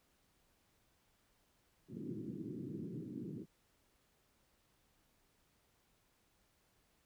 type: band-pass noise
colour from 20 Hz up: white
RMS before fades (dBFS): -45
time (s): 1.88-3.46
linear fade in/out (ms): 50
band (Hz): 110 to 360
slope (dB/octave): 48
effects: pink hiss -75 dBFS RMS until 7.05 s